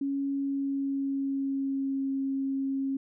sine tone with pitch glide, 277.2 to 270.9 Hz, C#4 to C#4, 0 to -40 cents, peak -27 dBFS, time 0.01-2.97 s, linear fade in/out 5 ms, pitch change -40 cents, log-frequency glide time 0.31-2.1 s, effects none

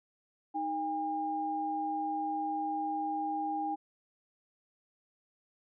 sine tone pair together, 311.1 / 806.9 Hz, D#4 / G5, 0 / +50 cents, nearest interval octave + perfect fourth, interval 1650 cents, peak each -37 / -32 dBFS, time 0.54-3.76 s, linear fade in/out 20 ms, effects none

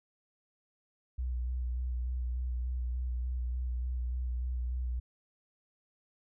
sine tone with vibrato, 61.74 Hz, B1, in tune, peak -31 dBFS, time 1.18-5 s, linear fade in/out 10 ms, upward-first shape square, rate 3.4 Hz, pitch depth 22 cents each way, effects none

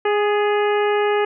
harmonic tone with a mistuned harmonic, 414.1 Hz, G#4, 5 cents flat, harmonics 1 / 2 / 3 / 4 / 5 / 6 / 7, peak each -17 / -23 / -27 / -29 / -31 / -33 / -34 dBFS, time 0.05-1.25 s, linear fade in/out 5 ms, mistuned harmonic 4, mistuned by +40 cents, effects none

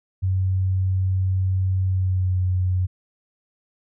sine tone with pitch glide, 94 to 91.8 Hz, F#2 to F#2, +28 to -13 cents, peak -18 dBFS, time 0.22-2.87 s, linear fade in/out 20 ms, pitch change -41 cents, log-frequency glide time 1.84-2.41 s, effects none

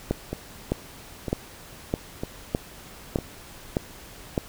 two click trains, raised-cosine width 2 ms, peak -9 / -15 dBFS, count 8 / 4, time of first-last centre 0.11-4.378 / 0.33-3.187 s, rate 1.64 / 1.05 Hz, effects pink hiss -45 dBFS RMS until 4.48 s

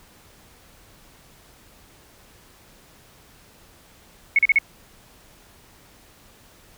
sine tone bursts, 2200 Hz, C#7, 14 cents flat, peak -12 dBFS, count 4, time 4.36-4.586 s, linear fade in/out 2 ms, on 28 ms, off 38 ms, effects pink hiss -52 dBFS RMS until 6.77 s

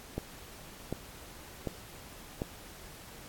click train, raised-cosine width 2 ms, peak -19 dBFS, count 4, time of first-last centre 0.18-2.419 s, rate 1.34 Hz, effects pink hiss -50 dBFS RMS until 3.28 s + AAC 64 kbps

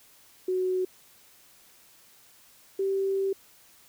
sine tone pair in turn, 370 / 388.7 Hz, F#4 / G4, 0 / -15 cents, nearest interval minor second, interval 85 cents, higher second, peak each -24 dBFS, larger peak neither, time 0.48-0.85 / 2.79-3.33 s, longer second, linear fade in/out 5 ms, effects white hiss -57 dBFS RMS until 3.88 s

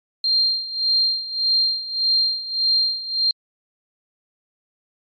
sine tone with tremolo, 4186 Hz, C8, in tune, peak -14 dBFS, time 0.24-3.31 s, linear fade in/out 2 ms, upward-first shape sine, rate 1.7 Hz, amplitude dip 80%, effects MP3 48 kbps

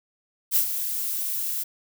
violet noise with ADSR envelope, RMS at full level -19 dBFS, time 0.51-1.64 s, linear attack 49 ms, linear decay 92 ms, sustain -9 dB, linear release 15 ms, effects none

